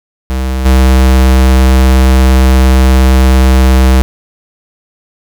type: tone with level steps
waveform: square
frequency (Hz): 64.9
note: C2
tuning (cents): -13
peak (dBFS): -12 / -4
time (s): 0.3-4.02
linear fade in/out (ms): 0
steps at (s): 0.65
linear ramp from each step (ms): 10
effects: none